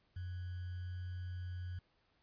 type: tone with sample-and-hold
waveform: sine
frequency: 90.1 Hz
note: F#2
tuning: 45 cents flat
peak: -40 dBFS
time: 0.16-1.79 s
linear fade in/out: 5 ms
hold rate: 1575 Hz
effects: pink hiss -75 dBFS RMS until 2.22 s + resampled to 11025 Hz